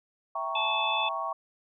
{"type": "chord", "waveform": "sine", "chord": "E diminished seventh", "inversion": "none", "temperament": "equal", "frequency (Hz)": [659.3, 784, 932.3, 1108.7], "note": ["E5", "G5", "Bb5", "Db6"], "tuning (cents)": [0, 0, 0, 0], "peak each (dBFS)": [-36, -37, -37, -32], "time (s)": [0.35, 1.33], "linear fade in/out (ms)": 5}
{"type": "harmonic tone", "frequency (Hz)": 869, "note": "A5", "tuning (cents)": -22, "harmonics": [1, 3, 4], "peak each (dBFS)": [-31, -31, -31], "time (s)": [0.55, 1.09], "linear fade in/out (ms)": 5}
{"effects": []}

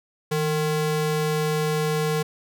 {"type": "ring-modulated tone", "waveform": "square", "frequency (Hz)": 306.7, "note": "D#4", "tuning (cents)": -25, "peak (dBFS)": -19, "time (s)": [0.31, 2.23], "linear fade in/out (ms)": 10, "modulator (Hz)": 148, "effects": []}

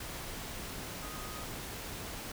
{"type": "tone in noise", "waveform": "sine", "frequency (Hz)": 1244.5, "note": "D#6", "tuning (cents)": 0, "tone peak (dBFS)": -48, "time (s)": [1.02, 1.44], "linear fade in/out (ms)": 5, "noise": "pink", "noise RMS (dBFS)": -42, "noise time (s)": [0, 2.32], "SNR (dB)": -9, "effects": []}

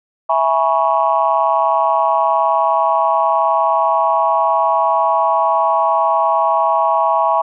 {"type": "chord", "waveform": "sine", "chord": "C# minor seventh", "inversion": "first", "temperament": "equal with one note detuned", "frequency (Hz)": [659.3, 830.6, 969.7, 1108.7], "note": ["E5", "G#5", "B5", "C#6"], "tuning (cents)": [0, 0, -32, 0], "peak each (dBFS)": -17, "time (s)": [0.29, 7.42], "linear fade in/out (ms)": 10, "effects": ["tanh soft clip ceiling -1 dBFS"]}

